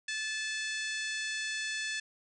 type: harmonic tone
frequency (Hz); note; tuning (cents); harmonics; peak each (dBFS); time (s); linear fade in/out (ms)
870; A5; -20; 2 / 3 / 4 / 5 / 6 / 7 / 8 / 9 / 10; -36 / -40 / -42 / -44 / -46 / -47 / -48 / -49 / -50; 0.08-2; 5
effects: none